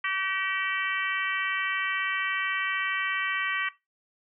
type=harmonic tone; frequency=383.6 Hz; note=G4; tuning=37 cents flat; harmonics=3 / 4 / 5 / 6 / 7 / 8; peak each=-32 / -34 / -30 / -34 / -38 / -39 dBFS; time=0.04-3.69 s; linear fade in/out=5 ms; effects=noise-tail reverb RT60 0.2 s tail -17 dB re dry